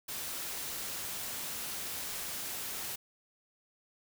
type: noise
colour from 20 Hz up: white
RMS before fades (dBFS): -39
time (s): 0.08-2.96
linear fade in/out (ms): 10
effects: none